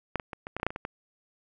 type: clicks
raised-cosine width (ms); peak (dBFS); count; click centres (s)
0.5; -13 / -19 / -22 / -22 / -16 / -28 / -12 / -10 / -22 / -20 / -18; 11; 0.157 / 0.198 / 0.332 / 0.469 / 0.566 / 0.599 / 0.631 / 0.666 / 0.705 / 0.761 / 0.851
effects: none